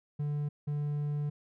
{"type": "tone bursts at uneven times", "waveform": "triangle", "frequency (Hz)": 146.83, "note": "D3", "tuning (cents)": 0, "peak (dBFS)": -28, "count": 2, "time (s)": [[0.19, 0.49], [0.67, 1.3]], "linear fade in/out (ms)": 10, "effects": []}